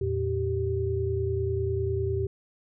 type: tone cluster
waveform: sine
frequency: 84.5 / 114.5 / 388.7 Hz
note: E2 / A#2 / G4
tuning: +43 / -31 / -15 cents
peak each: -30 / -30 / -28 dBFS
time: 0.01-2.27 s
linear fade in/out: 5 ms
effects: none